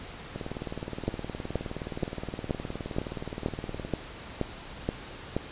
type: two click trains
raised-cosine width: 2 ms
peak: -21 / -13 dBFS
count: 68 / 10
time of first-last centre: 0.36-3.85 / 1.08-5.366 s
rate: 19.2 / 2.1 Hz
effects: pink hiss -43 dBFS RMS until 5.51 s + resampled to 8000 Hz